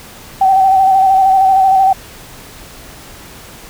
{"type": "tone with vibrato", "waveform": "sine", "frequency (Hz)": 767, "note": "G5", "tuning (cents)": -38, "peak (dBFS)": -6, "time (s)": [0.41, 1.93], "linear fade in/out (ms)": 5, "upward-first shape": "square", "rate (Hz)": 13, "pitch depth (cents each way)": 27, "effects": ["pink hiss -35 dBFS RMS until 3.69 s"]}